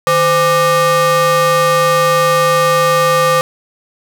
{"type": "ring-modulated tone", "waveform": "square", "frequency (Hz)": 334.6, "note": "E4", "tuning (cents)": 26, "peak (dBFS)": -7, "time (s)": [0.07, 3.41], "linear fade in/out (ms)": 0, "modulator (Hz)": 850, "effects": []}